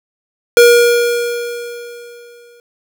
square tone with exponential decay, 476.4 Hz, A#4, 38 cents sharp, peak -3 dBFS, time 0.57-2.6 s, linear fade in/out 1 ms, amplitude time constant 440 ms, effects none

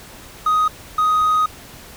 triangle tone pair in turn, 1251 / 1251 Hz, D#6 / D#6, +9 / +9 cents, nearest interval unison, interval 0 cents, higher neither, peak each -11 dBFS, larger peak neither, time 0.46-0.68 / 0.98-1.46 s, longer second, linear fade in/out 5 ms, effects tanh soft clip ceiling -7 dBFS + pink hiss -40 dBFS RMS until 1.96 s

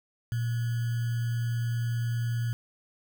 sine tone with sample-and-hold, 117.5 Hz, A#2, 14 cents sharp, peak -26 dBFS, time 0.32-2.53 s, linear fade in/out 0 ms, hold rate 1575 Hz, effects none

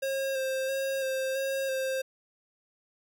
square tone with vibrato, 534 Hz, C5, 35 cents sharp, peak -29 dBFS, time 0.02-2.02 s, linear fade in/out 10 ms, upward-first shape square, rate 1.5 Hz, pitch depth 19 cents each way, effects none

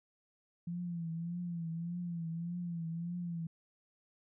sine tone with vibrato, 170 Hz, F3, 46 cents flat, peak -36 dBFS, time 0.67-3.47 s, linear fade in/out 5 ms, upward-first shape triangle, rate 1.7 Hz, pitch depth 77 cents each way, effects none

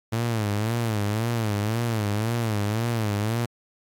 sawtooth tone with vibrato, 110 Hz, A2, in tune, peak -19 dBFS, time 0.12-3.46 s, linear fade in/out 10 ms, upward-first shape sine, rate 1.9 Hz, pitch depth 130 cents each way, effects AAC 64 kbps

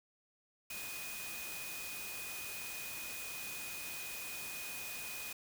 sine tone in noise, 2485 Hz, D#7, 3 cents flat, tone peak -46 dBFS, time 0.7-5.33 s, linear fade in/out 5 ms, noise white, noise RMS -45 dBFS, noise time 0.7-5.33 s, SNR -4 dB, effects none

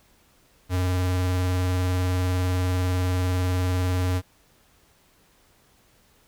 square tone with vibrato, 91 Hz, F#2, 28 cents flat, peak -22 dBFS, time 0.69-4.22 s, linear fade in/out 50 ms, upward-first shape triangle, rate 20 Hz, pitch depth 48 cents each way, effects pink hiss -60 dBFS RMS until 6.27 s

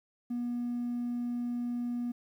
triangle tone, 241.4 Hz, B3, 39 cents flat, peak -28 dBFS, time 0.3-2.12 s, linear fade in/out 10 ms, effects tanh soft clip ceiling -27 dBFS + 11-bit

